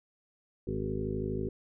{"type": "harmonic tone with a mistuned harmonic", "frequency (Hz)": 52.5, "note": "G#1", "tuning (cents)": 19, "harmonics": [1, 2, 3, 4, 5, 7, 8, 9], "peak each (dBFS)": [-40, -38, -40, -39, -40, -36, -41, -44], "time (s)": [0.67, 1.49], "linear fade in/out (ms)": 5, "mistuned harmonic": 7, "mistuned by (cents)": 32, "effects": []}